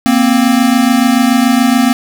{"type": "tone pair together", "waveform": "square", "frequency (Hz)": [234.6, 261.6], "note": ["A#3", "C4"], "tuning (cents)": [11, 0], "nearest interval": "major second", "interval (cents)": 189, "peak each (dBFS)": -11, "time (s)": [0.06, 1.93], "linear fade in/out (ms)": 0, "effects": []}